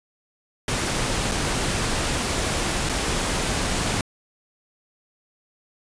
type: noise with dropouts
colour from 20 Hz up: pink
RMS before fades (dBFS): -24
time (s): 0.68-4.01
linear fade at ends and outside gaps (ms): 2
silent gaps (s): 1.315-1.318 / 2.89-2.894
effects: resampled to 22050 Hz